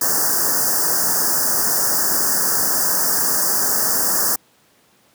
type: band-stop noise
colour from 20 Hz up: white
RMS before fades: -18 dBFS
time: 0.01-4.36 s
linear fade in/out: 5 ms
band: 1800 to 4800 Hz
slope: 96 dB/octave
effects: pink hiss -56 dBFS RMS until 5.14 s + high-pass 150 Hz 12 dB/octave